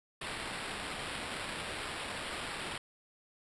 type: noise with sample-and-hold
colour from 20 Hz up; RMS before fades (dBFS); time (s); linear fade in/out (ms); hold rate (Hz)
violet; -40; 0.21-2.78; 5; 6300
effects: resampled to 24000 Hz